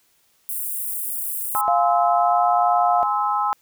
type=high-pass noise; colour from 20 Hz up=white; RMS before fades=-27 dBFS; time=0.49-1.61 s; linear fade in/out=0 ms; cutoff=8800 Hz; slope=48 dB/octave
type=chord; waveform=sine; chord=Ab augmented; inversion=none; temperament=just; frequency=830.6 / 1038.3 / 1297.8 Hz; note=Ab5 / C6 / E6; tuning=0 / -14 / -27 cents; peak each=-22 / -24 / -23 dBFS; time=1.55-3.53 s; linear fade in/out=0 ms
type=tone with pitch glide; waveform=sine; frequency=698.5 to 708.7 Hz; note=F5 to F5; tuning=0 to +25 cents; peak=-17 dBFS; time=1.68-3.03 s; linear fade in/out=0 ms; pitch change=+25 cents; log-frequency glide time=2.14-2.45 s
effects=white hiss -62 dBFS RMS until 3.61 s